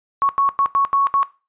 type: tone bursts at uneven times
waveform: sine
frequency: 1108.7 Hz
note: C#6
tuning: in tune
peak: -13 dBFS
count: 6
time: 0.22-0.29 / 0.38-0.49 / 0.59-0.66 / 0.75-0.85 / 0.93-1.07 / 1.14-1.23 s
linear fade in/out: 0 ms
effects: noise-tail reverb RT60 0.3 s tail -18 dB re dry + resampled to 8000 Hz